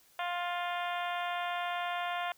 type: harmonic tone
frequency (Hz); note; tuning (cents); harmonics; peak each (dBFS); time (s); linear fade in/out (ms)
351.4; F4; +11; 2 / 3 / 4 / 5 / 6 / 7 / 8 / 9 / 10; -35 / -39 / -41 / -43 / -45 / -46 / -47 / -48 / -49; 0.19-2.32; 2
effects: white hiss -64 dBFS RMS until 2.37 s